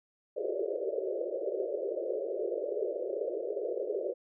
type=band-pass noise; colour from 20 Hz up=pink; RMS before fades=-34 dBFS; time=0.36-4.14 s; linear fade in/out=20 ms; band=360 to 610 Hz; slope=96 dB/octave; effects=none